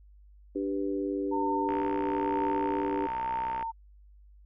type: chord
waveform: sine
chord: G major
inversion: second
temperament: equal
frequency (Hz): 293.7 / 392 / 493.9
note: D4 / G4 / B4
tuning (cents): 0 / 0 / 0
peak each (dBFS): -31 / -32 / -37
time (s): 0.55-3.07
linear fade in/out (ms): 10
type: tone with tremolo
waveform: sine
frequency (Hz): 908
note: A#5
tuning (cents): -46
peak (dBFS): -28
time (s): 1.31-3.72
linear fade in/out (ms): 20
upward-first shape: triangle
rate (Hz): 1.1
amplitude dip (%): 45
type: click train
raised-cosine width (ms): 0.5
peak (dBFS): -24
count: 123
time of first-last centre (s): 1.69-3.627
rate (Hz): 63
effects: added 50 Hz sine -52 dBFS peak until 4.45 s